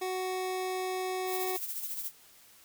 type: tone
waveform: 25% pulse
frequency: 371.6 Hz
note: F#4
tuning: 7 cents sharp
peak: -28 dBFS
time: 0.01-1.57 s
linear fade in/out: 10 ms
type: noise with tremolo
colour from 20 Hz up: violet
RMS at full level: -35 dBFS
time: 1.26-2.12 s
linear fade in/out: 50 ms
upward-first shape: sine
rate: 14 Hz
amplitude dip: 55%
effects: white hiss -58 dBFS RMS until 2.64 s